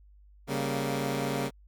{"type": "chord", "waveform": "15% pulse", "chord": "G diminished", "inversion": "second", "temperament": "equal", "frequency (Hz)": [138.59, 196, 233.1], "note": ["Db3", "G3", "Bb3"], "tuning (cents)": [0, 0, 0], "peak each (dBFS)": [-25, -29, -27], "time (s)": [0.47, 1.51], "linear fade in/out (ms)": 50, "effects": ["added 50 Hz sine -53 dBFS peak until 1.67 s"]}